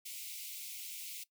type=high-pass noise; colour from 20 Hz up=white; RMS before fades=-45 dBFS; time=0.05-1.24 s; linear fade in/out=10 ms; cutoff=2100 Hz; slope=96 dB/octave; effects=noise-tail reverb RT60 0.1 s tail -19 dB re dry